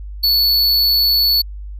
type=tone; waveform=square; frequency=4435 Hz; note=C#8; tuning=in tune; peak=-12 dBFS; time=0.23-1.42 s; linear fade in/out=10 ms; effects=added 50 Hz sine -27 dBFS peak until 1.79 s